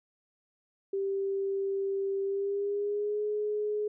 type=tone with pitch glide; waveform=sine; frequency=392 to 420.1 Hz; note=G4 to G#4; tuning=0 to +20 cents; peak=-28 dBFS; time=0.93-3.88 s; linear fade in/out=5 ms; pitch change=+120 cents; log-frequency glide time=2.23-3.22 s; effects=none